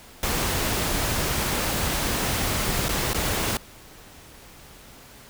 pink noise with dropouts, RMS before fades -25 dBFS, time 0.23-3.57 s, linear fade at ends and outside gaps 1 ms, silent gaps 2.884-2.891 / 3.133-3.145 s, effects pink hiss -47 dBFS RMS until 5.29 s

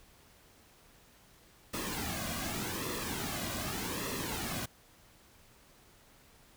pink noise with flanger, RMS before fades -37 dBFS, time 1.73-4.66 s, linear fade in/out 10 ms, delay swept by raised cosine 1.3 to 2.27 ms, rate 0.85 Hz, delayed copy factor -0.65, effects pink hiss -61 dBFS RMS until 6.56 s

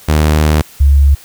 sawtooth / sine tone pair in turn, 76.6 / 70.08 Hz, D#2 / C#2, -27 / +19 cents, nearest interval major second, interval 154 cents, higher first, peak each -4 dBFS, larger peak neither, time 0.08-0.62 / 0.8-1.15 s, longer first, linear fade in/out 10 ms, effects white hiss -39 dBFS RMS until 1.24 s

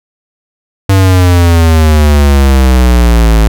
square exponential sweep, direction down, 97.9 to 53.6 Hz, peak -4 dBFS, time 0.89-3.48 s, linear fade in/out 5 ms, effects none

